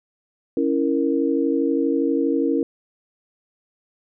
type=chord; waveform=sine; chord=A# diminished; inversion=first; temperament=equal; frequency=277.2 / 329.6 / 466.2 Hz; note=C#4 / E4 / A#4; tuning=0 / 0 / 0 cents; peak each=-21 / -22 / -23 dBFS; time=0.57-2.63 s; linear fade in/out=2 ms; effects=none